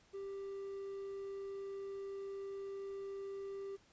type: tone with quantisation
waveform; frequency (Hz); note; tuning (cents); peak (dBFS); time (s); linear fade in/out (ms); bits
triangle; 393.5; G4; +7; -40; 0.13-3.77; 20; 11
effects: pink hiss -68 dBFS RMS until 3.92 s + resampled to 16000 Hz